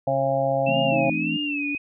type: harmonic tone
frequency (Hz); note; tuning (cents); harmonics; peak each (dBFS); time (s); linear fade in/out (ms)
135.7; C#3; -36; 1 / 2 / 4 / 5 / 6; -29 / -33 / -23 / -24 / -28; 0.07-1.1; 5
type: tone with vibrato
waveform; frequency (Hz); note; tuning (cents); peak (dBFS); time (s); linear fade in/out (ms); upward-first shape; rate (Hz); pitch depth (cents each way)
sine; 2637; E7; 0; -26; 0.66-1.78; 10; sine; 1.7; 120
type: chord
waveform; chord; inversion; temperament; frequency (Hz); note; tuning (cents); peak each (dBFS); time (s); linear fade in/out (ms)
sine; A minor; second; equal; 164.81 / 220 / 261.6; E3 / A3 / C4; 0 / 0 / 0; -30; 0.67-1.37; 5
type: tone with pitch glide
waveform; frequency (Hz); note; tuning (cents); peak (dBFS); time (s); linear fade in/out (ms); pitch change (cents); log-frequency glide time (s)
sine; 311.1 to 288.6; D#4 to D4; 0 to -30; -27; 0.92-1.75; 0; -130; 1.05-1.55
effects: none